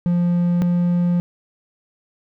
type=tone pair in turn; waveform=triangle; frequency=174.61 / 175.23 Hz; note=F3 / F3; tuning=0 / +6 cents; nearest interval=unison; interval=6 cents; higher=second; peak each=-13 dBFS; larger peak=neither; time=0.06-0.62 / 0.62-1.2 s; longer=second; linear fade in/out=0 ms; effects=none